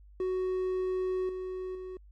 triangle tone with level steps, 371.2 Hz, F#4, 6 cents sharp, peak -26 / -32 / -36 dBFS, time 0.2-1.97 s, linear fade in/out 2 ms, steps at 1.29 / 1.75 s, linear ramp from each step 2 ms, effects added 50 Hz sine -51 dBFS peak until 2.11 s + MP3 48 kbps

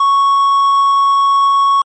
triangle tone with quantisation, 1108.7 Hz, C#6, in tune, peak -6 dBFS, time 0-1.82 s, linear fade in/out 5 ms, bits 6, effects MP3 32 kbps

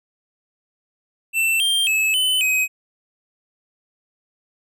square tone with pitch steps, 2675 / 3179 / 2593 / 3026 / 2526 Hz, E7 / G7 / E7 / F#7 / D#7, +25 / +24 / -29 / +38 / +26 cents, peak -17 dBFS, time 1.33-2.68 s, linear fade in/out 50 ms, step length 270 ms, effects none

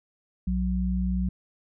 sine tone pair together, 61.5 / 184.3 Hz, B1 / F#3, -7 / -7 cents, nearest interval octave + perfect fifth, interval 1900 cents, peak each -26 dBFS, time 0.47-1.29 s, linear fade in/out 5 ms, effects none

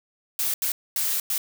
blue noise bursts at uneven times, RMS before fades -25 dBFS, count 4, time 0.39-0.54 / 0.62-0.72 / 0.96-1.2 / 1.3-1.38 s, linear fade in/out 2 ms, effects none

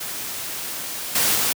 white noise with level steps, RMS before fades -30 / -19 / -21 dBFS, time 0-1.53 s, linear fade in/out 10 ms, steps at 1.15 / 1.35 s, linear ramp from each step 5 ms, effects high-pass 80 Hz 12 dB/octave

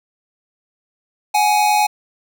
square tone pair together, 747 / 837.1 Hz, F#5 / G#5, +16 / +13 cents, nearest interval major second, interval 197 cents, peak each -21 / -14 dBFS, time 1.34-1.87 s, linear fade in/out 10 ms, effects none

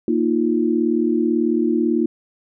sine chord, Bb suspended fourth, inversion none, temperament equal, 233.1 / 311.1 / 349.2 Hz, Bb3 / Eb4 / F4, 0 / 0 / 0 cents, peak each -20 dBFS, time 0.08-2.06 s, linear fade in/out 2 ms, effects none

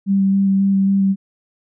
sine tone with vibrato, 195.3 Hz, G3, 6 cents flat, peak -12 dBFS, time 0.06-1.16 s, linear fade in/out 50 ms, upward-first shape square, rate 3.7 Hz, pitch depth 10 cents each way, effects none

